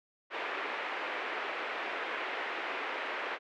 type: band-pass noise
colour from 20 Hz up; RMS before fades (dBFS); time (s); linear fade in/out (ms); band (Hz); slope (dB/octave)
white; -37; 0.3-3.39; 50; 340 to 2400; 24
effects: none